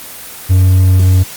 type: tone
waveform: triangle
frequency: 92.5 Hz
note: F#2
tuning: in tune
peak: -3 dBFS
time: 0.49-1.24 s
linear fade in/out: 20 ms
effects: white hiss -29 dBFS RMS until 1.36 s + Opus 24 kbps